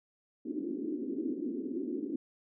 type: band-pass noise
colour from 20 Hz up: pink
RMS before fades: -36 dBFS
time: 0.45-2.16 s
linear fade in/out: 5 ms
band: 250 to 360 Hz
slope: 48 dB/octave
effects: none